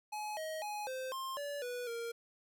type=tone with pitch steps; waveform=square; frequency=846 / 631 / 837 / 519 / 1059 / 575 / 490.5 / 465.6 Hz; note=G#5 / D#5 / G#5 / C5 / C6 / D5 / B4 / A#4; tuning=+32 / +24 / +13 / -14 / +21 / -37 / -12 / -2 cents; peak=-39 dBFS; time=0.12-2.12 s; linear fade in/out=10 ms; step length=250 ms; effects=none